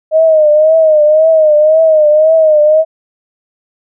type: tone with vibrato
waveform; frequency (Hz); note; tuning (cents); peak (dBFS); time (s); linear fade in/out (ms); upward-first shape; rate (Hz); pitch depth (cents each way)
sine; 622.3; D#5; 0; -4; 0.11-2.85; 50; triangle; 1.9; 81
effects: none